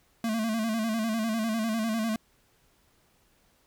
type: tone with vibrato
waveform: square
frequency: 222.8 Hz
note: A3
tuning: 22 cents sharp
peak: -27 dBFS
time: 0.24-2.16 s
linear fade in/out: 2 ms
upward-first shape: square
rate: 10 Hz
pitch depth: 54 cents each way
effects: pink hiss -66 dBFS RMS until 3.66 s